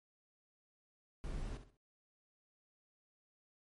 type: noise with echo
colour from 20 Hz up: brown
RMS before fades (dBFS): -42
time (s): 1.24-1.57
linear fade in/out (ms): 0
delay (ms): 66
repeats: 3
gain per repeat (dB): -10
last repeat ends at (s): 1.768
effects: MP3 48 kbps